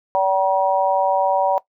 harmonic tone, 191.2 Hz, G3, 43 cents flat, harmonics 3 / 4 / 5, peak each -19 / -19 / -19 dBFS, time 0.15-1.58 s, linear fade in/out 0 ms, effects noise-tail reverb RT60 0.1 s tail -18 dB re dry

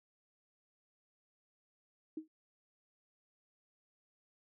sine tone with exponential decay, 314.4 Hz, D#4, 18 cents sharp, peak -35 dBFS, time 2.17-2.28 s, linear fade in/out 5 ms, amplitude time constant 23 ms, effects none

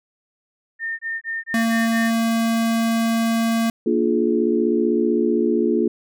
sine tone bursts, 1817 Hz, A#6, 45 cents flat, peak -23 dBFS, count 6, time 0.79-2.11 s, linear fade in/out 50 ms, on 200 ms, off 24 ms
square tone, 227.9 Hz, A#3, 39 cents flat, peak -18 dBFS, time 1.54-3.7 s, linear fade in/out 2 ms
sine chord, Bb dominant seventh, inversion none, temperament equal with one note detuned, 233.1 / 293.7 / 349.2 / 424.8 Hz, Bb3 / D4 / F4 / Ab4, 0 / 0 / 0 / +39 cents, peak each -21 / -24 / -20 / -22 dBFS, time 3.86-5.88 s, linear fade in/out 5 ms
effects none

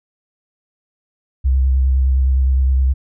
sine tone with vibrato, 65.7 Hz, C2, 8 cents sharp, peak -11 dBFS, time 1.44-2.94 s, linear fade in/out 20 ms, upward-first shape sine, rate 9.7 Hz, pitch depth 29 cents each way, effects none

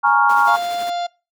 sine chord, Bb minor seventh, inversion third, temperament equal, 830.6 / 932.3 / 1108.7 / 1396.9 Hz, Ab5 / Bb5 / Db6 / F6, 0 / 0 / 0 / 0 cents, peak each -17 dBFS, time 0.03-0.57 s, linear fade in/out 20 ms
brown noise with exponential decay, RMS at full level -35 dBFS, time 0.06-0.71 s, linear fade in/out 5 ms, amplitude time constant 140 ms
pink noise with tremolo, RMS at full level -33 dBFS, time 0.29-0.9 s, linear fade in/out 5 ms, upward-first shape sine, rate 12 Hz, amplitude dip 45%
harmonic tone, 698.5 Hz, F5, in tune, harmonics 1 / 2 / 3 / 4 / 5 / 6 / 7 / 8 / 10, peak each -20 / -36 / -41 / -44 / -34 / -38 / -45 / -48 / -46 dBFS, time 0.47-1.07 s, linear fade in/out 10 ms
effects noise-tail reverb RT60 0.3 s tail -23 dB re dry + high-pass 300 Hz 12 dB/octave

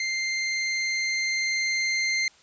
sawtooth tone with level ramp, 2093 Hz, C7, in tune, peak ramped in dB -22 to -19 dBFS, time 0-2.28 s, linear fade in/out 2 ms, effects white hiss -56 dBFS RMS until 2.42 s + resampled to 16000 Hz

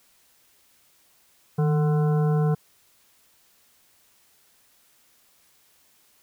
harmonic tone with a mistuned harmonic, 148.6 Hz, D3, 21 cents sharp, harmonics 1 / 3 / 5 / 7 / 9 / 10, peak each -19 / -28 / -34 / -39 / -42 / -46 dBFS, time 1.58-2.55 s, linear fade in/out 10 ms, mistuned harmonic 1, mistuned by +77 cents, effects white hiss -61 dBFS RMS until 6.22 s

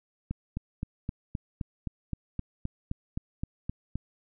click train, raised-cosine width 5 ms, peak -19 dBFS, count 15, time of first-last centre 0.31-3.956 s, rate 3.84 Hz, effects none

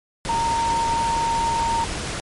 sine tone in noise, 922 Hz, A#5, 19 cents flat, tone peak -19 dBFS, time 0.29-1.84 s, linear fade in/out 0 ms, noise pink, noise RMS -28 dBFS, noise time 0.25-2.2 s, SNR +6 dB, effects low-pass 10000 Hz 12 dB/octave + MP3 48 kbps

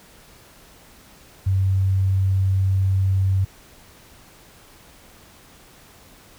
sine tone, 95.7 Hz, G2, 41 cents flat, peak -16 dBFS, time 1.46-3.45 s, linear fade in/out 10 ms, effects pink hiss -49 dBFS RMS until 6.38 s

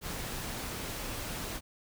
pink noise, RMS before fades -38 dBFS, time 0.01-1.61 s, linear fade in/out 50 ms, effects none

